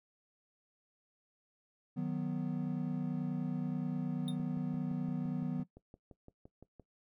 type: chord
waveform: triangle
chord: B major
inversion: first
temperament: equal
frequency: 155.56 / 185 / 246.9 Hz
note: D#3 / F#3 / B3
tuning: 0 / 0 / 0 cents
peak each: -36 dBFS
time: 1.96-5.64 s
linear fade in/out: 20 ms
type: tone with exponential decay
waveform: square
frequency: 3656 Hz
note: A#7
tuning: 34 cents flat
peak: -39 dBFS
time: 4.28-4.37 s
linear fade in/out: 1 ms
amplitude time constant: 18 ms
type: click train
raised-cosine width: 2 ms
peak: -39 dBFS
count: 15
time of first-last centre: 4.4-6.797 s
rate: 5.84 Hz
effects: noise-tail reverb RT60 0.1 s tail -17 dB re dry